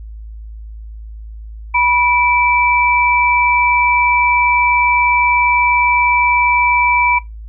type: tone pair together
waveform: sine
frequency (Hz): 977 / 2324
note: B5 / D7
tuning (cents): -19 / -19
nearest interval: octave + minor third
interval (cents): 1500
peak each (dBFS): -13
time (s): 1.74-7.19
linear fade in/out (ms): 10
effects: noise-tail reverb RT60 0.2 s tail -22 dB re dry + added 54 Hz sine -28 dBFS peak until 7.48 s